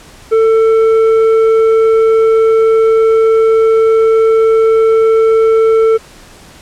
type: tone with tanh clipping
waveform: sine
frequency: 446.1 Hz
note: A4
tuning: 24 cents sharp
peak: -7 dBFS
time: 0.31-5.98 s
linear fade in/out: 20 ms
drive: 7 dB
effects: pink hiss -38 dBFS RMS until 6.61 s + low-pass 10000 Hz 12 dB/octave